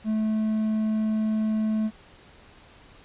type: tone with hard clipping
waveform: triangle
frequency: 217.2 Hz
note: A3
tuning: 22 cents flat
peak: -23 dBFS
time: 0.04-1.91 s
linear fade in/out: 50 ms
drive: 6 dB
effects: pink hiss -52 dBFS RMS until 3.04 s + resampled to 8000 Hz